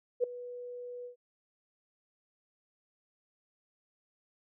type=tone with ADSR envelope; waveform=sine; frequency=490 Hz; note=B4; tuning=14 cents flat; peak=-22 dBFS; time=0.2-1.16 s; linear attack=37 ms; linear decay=5 ms; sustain=-18 dB; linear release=110 ms; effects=none